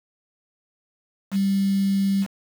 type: tone with quantisation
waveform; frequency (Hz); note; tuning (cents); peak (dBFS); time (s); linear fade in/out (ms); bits
sine; 196; G3; 0; -18; 1.31-2.27; 50; 6
effects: none